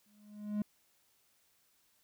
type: tone with exponential growth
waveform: triangle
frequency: 208.8 Hz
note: G#3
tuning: 10 cents sharp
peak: -27 dBFS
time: 0.06-0.62 s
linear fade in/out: 2 ms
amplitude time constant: 120 ms
effects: white hiss -72 dBFS RMS until 2.03 s